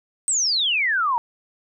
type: exponential sweep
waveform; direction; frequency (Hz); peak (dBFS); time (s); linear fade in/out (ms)
sine; down; 8372 to 908; -18; 0.28-1.18; 0
effects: none